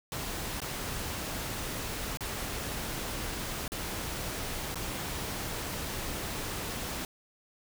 pink noise with dropouts, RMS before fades -36 dBFS, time 0.12-7.05 s, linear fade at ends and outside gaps 1 ms, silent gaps 0.603-0.617 / 2.172-2.207 / 3.679-3.719 / 4.745-4.756 s, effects none

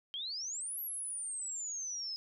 sine exponential two-way sweep, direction up then down, 3136 to 11840 to 5070 Hz, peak -37 dBFS, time 0.14-2.16 s, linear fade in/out 0 ms, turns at 0.8 s, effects none

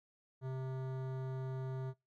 sine tone with hard clipping, 131.1 Hz, C3, 4 cents sharp, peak -40 dBFS, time 0.41-1.94 s, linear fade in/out 50 ms, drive 16 dB, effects noise-tail reverb RT60 0.2 s tail -22 dB re dry

